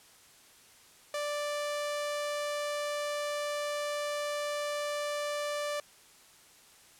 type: tone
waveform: sawtooth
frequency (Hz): 587.3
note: D5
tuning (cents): 0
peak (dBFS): -28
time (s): 1.14-5.8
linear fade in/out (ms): 2
effects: white hiss -58 dBFS RMS until 6.99 s + low-pass 11000 Hz 12 dB/octave